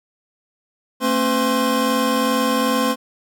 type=tone cluster; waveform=square; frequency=227.8 / 270.3 / 508 / 1059 Hz; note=A#3 / C#4 / B4 / C6; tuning=-40 / -44 / +49 / +21 cents; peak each=-23 dBFS; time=1-2.96 s; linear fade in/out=50 ms; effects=none